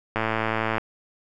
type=click train; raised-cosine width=0.5 ms; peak=-9 dBFS; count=70; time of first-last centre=0.16-0.782 s; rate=111 Hz; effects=none